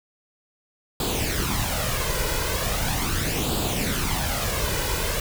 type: noise with flanger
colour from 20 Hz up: pink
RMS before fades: -25 dBFS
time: 1-5.2 s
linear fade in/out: 2 ms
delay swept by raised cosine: 0.25 to 2.05 ms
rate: 0.39 Hz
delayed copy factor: +0.6
effects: none